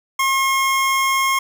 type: tone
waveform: 25% pulse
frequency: 1076 Hz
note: C6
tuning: 48 cents sharp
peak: -12 dBFS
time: 0.19-1.39 s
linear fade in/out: 5 ms
effects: 9-bit